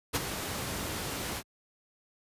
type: noise with ADSR envelope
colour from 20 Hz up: pink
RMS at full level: -26 dBFS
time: 0.13-1.43 s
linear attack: 27 ms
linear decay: 26 ms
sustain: -9 dB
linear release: 57 ms
effects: high-pass 60 Hz 12 dB/octave + resampled to 32000 Hz